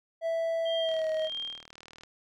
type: tone with pitch glide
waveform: triangle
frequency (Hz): 659.3 to 630.6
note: E5 to D#5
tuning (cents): 0 to +23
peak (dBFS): -25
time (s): 0.21-1.3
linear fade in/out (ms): 50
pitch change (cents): -77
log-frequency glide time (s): 0.76-1.1
type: tone with tremolo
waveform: sine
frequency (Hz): 3200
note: G7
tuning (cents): +35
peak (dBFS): -32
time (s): 0.65-1.71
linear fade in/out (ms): 10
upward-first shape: sine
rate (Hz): 1.7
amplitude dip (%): 100
type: click train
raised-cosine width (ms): 0.2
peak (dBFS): -30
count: 46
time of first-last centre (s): 0.89-2.035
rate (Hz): 39.3
effects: none

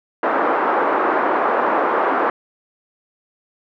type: band-pass noise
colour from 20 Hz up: white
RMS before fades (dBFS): -18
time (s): 0.23-2.3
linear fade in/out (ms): 2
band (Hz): 300 to 1300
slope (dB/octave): 24
effects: none

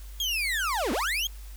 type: linear two-way sweep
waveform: 35% pulse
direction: down then up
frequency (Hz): 3322 to 209.6 to 3322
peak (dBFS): -24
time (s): 0.2-1.27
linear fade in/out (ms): 2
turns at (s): 0.92
effects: added 50 Hz sine -39 dBFS peak until 1.56 s + white hiss -53 dBFS RMS until 1.56 s

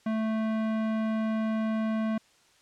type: tone with tanh clipping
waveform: sine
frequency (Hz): 220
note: A3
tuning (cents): 0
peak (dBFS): -28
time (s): 0.06-2.18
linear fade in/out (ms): 5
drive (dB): 18
effects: white hiss -62 dBFS RMS until 2.61 s + low-pass 7000 Hz 12 dB/octave

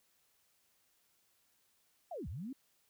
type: linear two-way sweep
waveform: sine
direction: down then up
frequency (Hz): 756 to 60 to 284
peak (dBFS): -40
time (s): 2.11-2.53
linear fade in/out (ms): 5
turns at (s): 2.28
effects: white hiss -74 dBFS RMS until 2.89 s

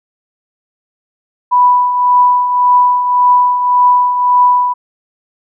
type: tone with tremolo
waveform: sine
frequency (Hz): 987.8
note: B5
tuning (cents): 0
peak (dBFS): -4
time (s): 1.51-4.74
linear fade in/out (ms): 20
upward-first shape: triangle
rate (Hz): 1.8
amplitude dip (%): 60
effects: none

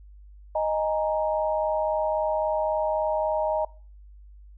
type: chord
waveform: sine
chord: D# suspended fourth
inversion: none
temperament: just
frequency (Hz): 622.3 / 829.7 / 933.4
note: D#5 / G#5 / A#5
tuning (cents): 0 / -2 / +2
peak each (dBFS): -24 / -30 / -29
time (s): 0.55-3.65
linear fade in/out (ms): 5
effects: noise-tail reverb RT60 0.4 s tail -22 dB re dry + added 50 Hz sine -45 dBFS peak until 4.57 s

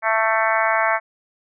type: harmonic tone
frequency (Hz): 221.9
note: A3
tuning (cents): +15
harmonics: 3 / 4 / 5 / 6 / 7 / 8 / 9 / 10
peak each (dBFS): -22 / -23 / -24 / -25 / -25 / -26 / -27 / -27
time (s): 0.02-1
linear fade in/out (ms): 50
effects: none

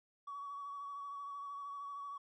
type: tone with vibrato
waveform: triangle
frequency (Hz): 1130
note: C#6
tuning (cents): +33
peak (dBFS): -39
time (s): 0.27-2.18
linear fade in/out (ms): 10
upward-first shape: triangle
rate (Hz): 13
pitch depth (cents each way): 32
effects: tanh soft clip ceiling -40 dBFS + resampled to 22050 Hz

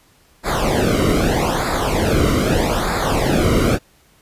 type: noise with flanger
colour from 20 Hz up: brown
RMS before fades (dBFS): -17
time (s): 0.43-3.79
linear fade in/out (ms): 50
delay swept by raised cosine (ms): 0.33 to 1.19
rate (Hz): 0.8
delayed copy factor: -0.85
effects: pink hiss -54 dBFS RMS until 4.21 s + resampled to 32000 Hz

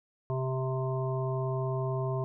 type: harmonic tone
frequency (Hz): 130.81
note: C3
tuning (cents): 0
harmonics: 1 / 3 / 5 / 7 / 8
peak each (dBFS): -30 / -35 / -37 / -44 / -41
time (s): 0.3-2.24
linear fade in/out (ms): 0
effects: none

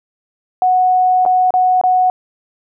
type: tone with dropouts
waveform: sine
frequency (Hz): 737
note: F#5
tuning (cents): -7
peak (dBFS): -9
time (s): 0.62-2.1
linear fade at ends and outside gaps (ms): 1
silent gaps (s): 1.252-1.261 / 1.506-1.539 / 1.813-1.837
effects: none

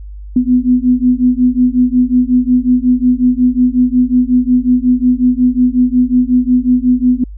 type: beating tone pair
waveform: sine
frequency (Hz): 246.9 / 252.4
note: B3 / B3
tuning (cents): 0 / +38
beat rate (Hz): 5.5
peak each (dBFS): -11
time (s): 0.36-7.24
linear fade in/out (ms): 5
effects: added 50 Hz sine -26 dBFS peak until 7.37 s

